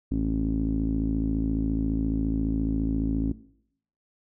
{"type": "tone with low-pass filter", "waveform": "sawtooth", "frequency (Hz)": 54.5, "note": "A1", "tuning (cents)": -16, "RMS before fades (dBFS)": -26, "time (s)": [0.11, 3.32], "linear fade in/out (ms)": 5, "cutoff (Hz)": 270, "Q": 6.6, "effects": ["noise-tail reverb RT60 0.7 s tail -19 dB re dry"]}